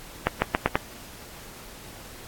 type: accelerating click train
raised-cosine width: 0.5 ms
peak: -4 dBFS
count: 5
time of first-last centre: 0.27-0.755 s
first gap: 150 ms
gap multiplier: 0.86
effects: pink hiss -44 dBFS RMS until 2.27 s + AAC 64 kbps